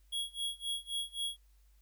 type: tone with tremolo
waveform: square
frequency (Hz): 3322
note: G#7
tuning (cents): 0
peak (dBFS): -33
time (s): 0.12-1.37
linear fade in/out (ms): 10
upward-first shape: sine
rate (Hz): 3.8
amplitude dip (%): 95
effects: added 50 Hz sine -61 dBFS peak until 1.81 s + white hiss -75 dBFS RMS until 1.81 s